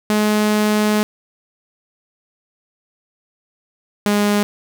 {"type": "tone pair in turn", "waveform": "sawtooth", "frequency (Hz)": [211.6, 206.2], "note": ["G#3", "G#3"], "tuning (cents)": [33, -12], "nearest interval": "unison", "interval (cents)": 45, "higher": "first", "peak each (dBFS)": -10, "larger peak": "neither", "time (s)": [[0.1, 1.03], [4.06, 4.43]], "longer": "first", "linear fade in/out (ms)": 0, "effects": []}